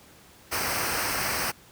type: noise with comb filter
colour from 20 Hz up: pink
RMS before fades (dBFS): -28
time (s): 0.51-1.52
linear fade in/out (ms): 20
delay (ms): 0.28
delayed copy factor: -0.65
effects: pink hiss -53 dBFS RMS until 1.71 s + high-pass 60 Hz 12 dB/octave